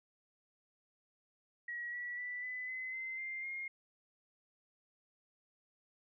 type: tone with pitch steps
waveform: sine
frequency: 1912 / 1942.1 / 1972.6 / 2004 / 2035 / 2067 / 2100 / 2133 Hz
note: A#6 / B6 / B6 / B6 / C7 / C7 / C7 / C7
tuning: +43 / -30 / -3 / +25 / -49 / -22 / +6 / +33 cents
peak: -39 dBFS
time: 1.68-3.68 s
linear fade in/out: 5 ms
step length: 250 ms
effects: none